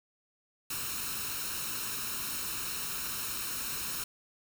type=noise with comb filter; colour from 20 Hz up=white; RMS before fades=-36 dBFS; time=0.7-4.04 s; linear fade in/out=5 ms; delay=0.74 ms; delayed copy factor=+0.65; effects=none